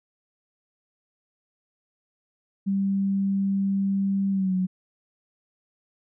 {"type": "tone with pitch glide", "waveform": "sine", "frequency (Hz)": [196, 185], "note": ["G3", "F#3"], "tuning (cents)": [0, 0], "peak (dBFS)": -21, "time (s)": [2.66, 4.67], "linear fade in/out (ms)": 20, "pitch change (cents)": -100, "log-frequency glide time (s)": [4.31, 4.55], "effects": []}